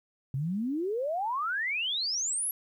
sine exponential sweep, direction up, 127.7 to 11660 Hz, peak -28 dBFS, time 0.34-2.51 s, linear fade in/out 2 ms, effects 11-bit

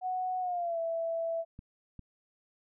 sine tone with pitch glide, 739 to 662.2 Hz, F#5 to E5, -2 to +8 cents, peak -30 dBFS, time 0.01-1.45 s, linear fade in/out 50 ms, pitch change -190 cents, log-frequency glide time 0.4-0.79 s
clicks, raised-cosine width 5 ms, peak -33 dBFS, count 2, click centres 1.591 / 1.993 s
effects none

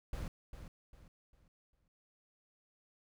brown noise with echo, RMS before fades -40 dBFS, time 0.13-0.28 s, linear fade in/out 2 ms, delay 400 ms, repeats 4, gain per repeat -9 dB, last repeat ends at 1.88 s, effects none

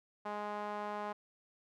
sawtooth tone with band-pass filter, 208 Hz, G#3, 3 cents sharp, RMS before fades -40 dBFS, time 0.25-1.13 s, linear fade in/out 10 ms, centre 910 Hz, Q 1.9, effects none

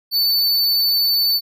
square tone, 4506 Hz, C#8, 28 cents sharp, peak -15 dBFS, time 0.11-1.41 s, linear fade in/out 50 ms, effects none

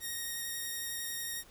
5% pulse tone with vibrato, 1864.7 Hz, A#6, in tune, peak -26 dBFS, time 0-1.44 s, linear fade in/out 50 ms, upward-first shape sine, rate 11 Hz, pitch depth 12 cents each way, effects pink hiss -59 dBFS RMS until 1.5 s

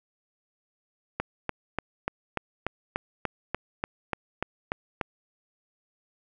click train, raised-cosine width 0.5 ms, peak -12 dBFS, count 14, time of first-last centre 1.2-5.012 s, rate 3.41 Hz, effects none

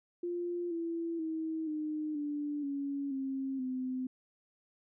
sine tone with pitch steps, 349.2 / 334.2 / 319.8 / 306.1 / 293 / 280.4 / 268.3 / 256.8 Hz, F4 / E4 / D#4 / D#4 / D4 / C#4 / C4 / C4, 0 / +24 / +48 / -28 / -4 / +20 / +44 / -32 cents, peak -33 dBFS, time 0.23-4.07 s, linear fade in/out 5 ms, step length 480 ms, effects none

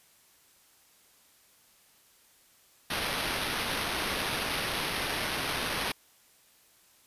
blue noise with sample-and-hold, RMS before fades -32 dBFS, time 2.9-5.92 s, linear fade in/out 5 ms, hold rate 7350 Hz, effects white hiss -62 dBFS RMS until 7.06 s + resampled to 32000 Hz

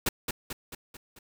pink noise with echo, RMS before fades -26 dBFS, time 0.06-0.09 s, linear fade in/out 5 ms, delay 220 ms, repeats 5, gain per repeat -5 dB, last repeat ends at 1.19 s, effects none

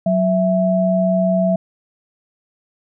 sine tone pair together, 185 / 659.7 Hz, F#3 / E5, 0 / +1 cents, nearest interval octave + minor seventh, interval 2201 cents, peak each -16 dBFS, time 0.06-1.56 s, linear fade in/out 5 ms, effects none

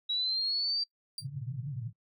sine linear sweep, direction up, 3861 to 4700 Hz, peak -28 dBFS, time 0.09-0.84 s, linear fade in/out 10 ms
35% pulse tone with exponential decay, 4699 Hz, D8, in tune, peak -31 dBFS, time 1.18-1.27 s, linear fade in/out 2 ms, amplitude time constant 18 ms
white band-pass noise, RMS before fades -38 dBFS, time 1.2-1.93 s, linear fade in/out 50 ms, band 110 to 150 Hz, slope 96 dB/octave
effects noise-tail reverb RT60 0.1 s tail -26 dB re dry

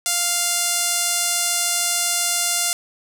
sawtooth tone with band-pass filter, 698.5 Hz, F5, in tune, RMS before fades -21 dBFS, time 0.06-2.73 s, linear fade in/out 0 ms, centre 8600 Hz, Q 1.3, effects none

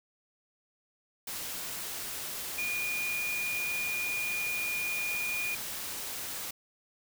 sine tone in noise, 2435 Hz, D#7, 38 cents flat, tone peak -31 dBFS, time 2.58-5.55 s, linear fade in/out 5 ms, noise white, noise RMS -38 dBFS, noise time 1.27-6.51 s, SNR +4 dB, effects none

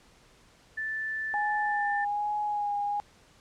sine tone with pitch glide, 1760 to 1778.4 Hz, A6 to A6, 0 to +18 cents, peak -30 dBFS, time 0.77-2.05 s, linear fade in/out 10 ms, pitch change +18 cents, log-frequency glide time 1.56-1.91 s
sine tone with vibrato, 827 Hz, G#5, 8 cents flat, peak -27 dBFS, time 1.34-3 s, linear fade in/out 0 ms, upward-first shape sine, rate 1.2 Hz, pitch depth 22 cents each way
effects pink hiss -59 dBFS RMS until 3.4 s + low-pass 8000 Hz 12 dB/octave

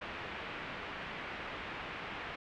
white low-pass noise, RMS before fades -43 dBFS, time 0.01-2.36 s, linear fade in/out 10 ms, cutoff 2600 Hz, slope 24 dB/octave, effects none

